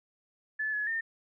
sine tone with pitch steps, 1733 / 1699 / 1814 Hz, A6 / G#6 / A#6, -27 / +39 / -48 cents, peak -29 dBFS, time 0.59-1.01 s, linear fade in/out 10 ms, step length 140 ms, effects none

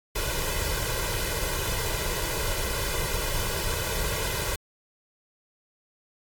pink noise with comb filter, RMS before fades -28 dBFS, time 0.15-4.56 s, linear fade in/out 10 ms, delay 2 ms, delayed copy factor +0.85, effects AAC 64 kbps

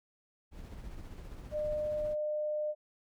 brown noise with tremolo, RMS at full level -44 dBFS, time 0.51-2.16 s, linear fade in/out 50 ms, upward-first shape sine, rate 15 Hz, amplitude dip 35%
sine tone, 604 Hz, D5, 48 cents sharp, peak -31 dBFS, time 1.51-2.75 s, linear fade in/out 50 ms
effects none

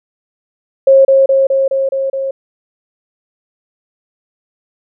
sine tone with echo, 540 Hz, C#5, 45 cents flat, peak -3 dBFS, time 0.87-1.05 s, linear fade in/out 5 ms, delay 210 ms, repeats 6, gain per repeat -2 dB, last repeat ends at 2.31 s, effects none

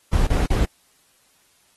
brown noise with dropouts, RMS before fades -18 dBFS, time 0.13-0.65 s, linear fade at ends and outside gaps 1 ms, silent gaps 0.268-0.303 / 0.459-0.503 s, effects white hiss -60 dBFS RMS until 1.76 s + AAC 32 kbps

